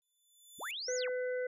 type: tone with exponential growth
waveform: 10% pulse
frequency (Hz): 3500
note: A7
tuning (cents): -10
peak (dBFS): -35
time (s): 0.02-0.71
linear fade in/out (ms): 0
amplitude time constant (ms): 150
type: linear two-way sweep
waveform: sine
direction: up then down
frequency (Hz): 37.98 to 6900 to 37.98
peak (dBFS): -38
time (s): 0.58-1.1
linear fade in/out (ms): 50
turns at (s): 0.95
type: harmonic tone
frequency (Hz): 502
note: B4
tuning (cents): +28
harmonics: 1 / 3 / 4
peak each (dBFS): -33 / -44 / -48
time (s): 0.88-1.47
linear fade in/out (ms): 5
effects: resampled to 32000 Hz